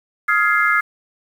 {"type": "chord", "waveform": "sine", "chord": "F minor seventh", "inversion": "third", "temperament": "just", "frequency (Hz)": [1257.2, 1396.9, 1676.3, 2095], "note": ["Eb6", "F6", "Ab6", "C7"], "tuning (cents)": [18, 0, 16, 2], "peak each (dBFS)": -19, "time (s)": [0.28, 0.81], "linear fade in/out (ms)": 10, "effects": ["7-bit"]}